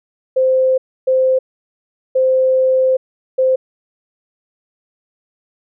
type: tone bursts at uneven times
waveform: sine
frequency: 520 Hz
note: C5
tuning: 11 cents flat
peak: -10 dBFS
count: 4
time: 0.36-0.78 / 1.07-1.39 / 2.15-2.97 / 3.38-3.56 s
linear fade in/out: 10 ms
effects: none